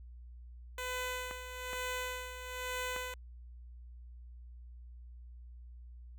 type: tone with tremolo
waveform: 10% pulse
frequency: 503 Hz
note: B4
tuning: 32 cents sharp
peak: -27 dBFS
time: 0.78-3.14 s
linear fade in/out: 2 ms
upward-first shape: sine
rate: 1.1 Hz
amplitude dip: 65%
type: clicks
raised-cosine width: 0.5 ms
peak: -28 dBFS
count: 3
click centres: 1.311 / 1.732 / 2.963 s
effects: added 60 Hz sine -48 dBFS peak until 6.18 s